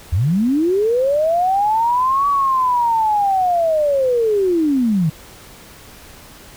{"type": "linear two-way sweep", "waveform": "sine", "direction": "up then down", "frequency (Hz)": [73.1, 1144, 147.8], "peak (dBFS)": -13, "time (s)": [0.12, 5.1], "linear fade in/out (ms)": 10, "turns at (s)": 2.28, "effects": ["pink hiss -41 dBFS RMS until 6.56 s"]}